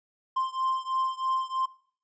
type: beating tone pair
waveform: triangle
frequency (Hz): 1046.5 / 1049.6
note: C6 / C6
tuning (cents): 0 / +5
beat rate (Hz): 3.1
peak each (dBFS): -27 / -28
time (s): 0.36-1.66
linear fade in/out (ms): 10
effects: noise-tail reverb RT60 0.5 s tail -19 dB re dry + resampled to 16000 Hz